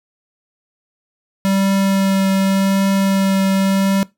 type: tone with vibrato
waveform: square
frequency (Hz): 194.2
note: G3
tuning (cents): -16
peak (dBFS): -14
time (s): 1.45-4.03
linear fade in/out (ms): 0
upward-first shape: triangle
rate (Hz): 0.87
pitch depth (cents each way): 11
effects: noise-tail reverb RT60 0.2 s tail -21 dB re dry